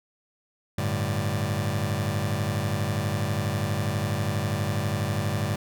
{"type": "chord", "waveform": "sawtooth", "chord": "G suspended second", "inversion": "none", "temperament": "just", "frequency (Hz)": [98, 110.25, 147], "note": ["G2", "A2", "D3"], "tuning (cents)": [0, 4, 2], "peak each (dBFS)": [-24, -25, -26], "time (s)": [0.78, 5.56], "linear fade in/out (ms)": 5, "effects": []}